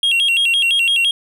triangle tone with vibrato, 2989 Hz, F#7, 17 cents sharp, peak -11 dBFS, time 0.03-1.11 s, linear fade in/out 2 ms, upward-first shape square, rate 5.9 Hz, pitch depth 150 cents each way, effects none

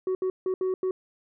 sine tone bursts at uneven times, 373.7 Hz, F#4, 17 cents sharp, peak -21 dBFS, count 5, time 0.07-0.15 / 0.22-0.3 / 0.46-0.54 / 0.61-0.74 / 0.83-0.91 s, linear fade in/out 2 ms, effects tanh soft clip ceiling -23 dBFS

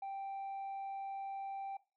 triangle tone with tanh clipping, 784 Hz, G5, in tune, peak -40 dBFS, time 0.02-1.77 s, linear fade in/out 5 ms, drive 6 dB, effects noise-tail reverb RT60 0.3 s tail -17 dB re dry

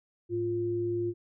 sine tone pair together, 108.1 / 349.2 Hz, A2 / F4, -30 / 0 cents, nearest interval octave + minor sixth, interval 2030 cents, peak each -36 / -28 dBFS, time 0.29-1.14 s, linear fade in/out 50 ms, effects none

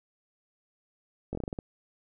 slowing click train, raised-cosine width 2 ms, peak -21 dBFS, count 8, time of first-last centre 1.33-1.588 s, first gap 20 ms, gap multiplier 1.2, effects none

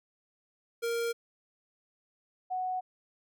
square / sine tone pair in turn, 466.2 / 740 Hz, A#4 / F#5, 0 / 0 cents, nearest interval minor sixth, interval 800 cents, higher second, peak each -30 / -30 dBFS, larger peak neither, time 0.82-1.13 / 2.5-2.81 s, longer neither, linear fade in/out 20 ms, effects none

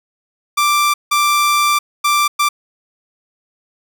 sawtooth tone bursts at uneven times, 1177 Hz, D6, 3 cents sharp, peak -8 dBFS, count 4, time 0.57-0.94 / 1.11-1.79 / 2.04-2.28 / 2.39-2.49 s, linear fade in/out 10 ms, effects 8-bit

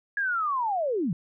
sine linear sweep, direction down, 1679 to 146.3 Hz, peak -24 dBFS, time 0.17-1.13 s, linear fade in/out 2 ms, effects none

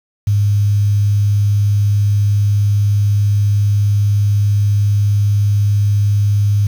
sine tone with quantisation, 102.4 Hz, G#2, 24 cents flat, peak -10 dBFS, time 0.27-6.67 s, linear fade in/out 5 ms, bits 6, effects none

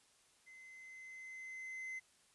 triangle tone with level ramp, 2055 Hz, C7, 32 cents flat, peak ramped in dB -54 to -40 dBFS, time 0.46-2 s, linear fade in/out 20 ms, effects white hiss -70 dBFS RMS until 2.34 s + resampled to 24000 Hz

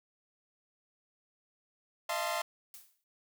sawtooth chord, F dominant seventh, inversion third, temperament equal with one note detuned, 622.3 / 682.1 / 880 / 1046.5 Hz, Eb5 / F5 / A5 / C6, 0 / -41 / 0 / 0 cents, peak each -34 / -32 / -36 / -34 dBFS, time 2.09-2.42 s, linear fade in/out 5 ms
blue noise with exponential decay, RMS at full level -47 dBFS, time 2.74-3.04 s, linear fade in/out 1 ms, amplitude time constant 64 ms
effects none

